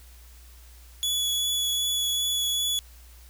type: tone with vibrato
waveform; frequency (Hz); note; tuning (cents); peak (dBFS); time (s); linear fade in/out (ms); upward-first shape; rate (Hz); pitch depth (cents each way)
sawtooth; 3400; G#7; +40; -21; 1.03-2.79; 0; sine; 2.6; 9
effects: added 60 Hz sine -47 dBFS peak until 3.29 s + white hiss -55 dBFS RMS until 3.29 s